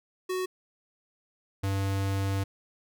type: tone pair in turn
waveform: square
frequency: 370 / 97.74 Hz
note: F#4 / G2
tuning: 0 / -5 cents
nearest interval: octave + major seventh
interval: 2305 cents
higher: first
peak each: -29 / -27 dBFS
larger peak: second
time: 0.29-0.46 / 1.63-2.44 s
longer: second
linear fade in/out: 10 ms
effects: none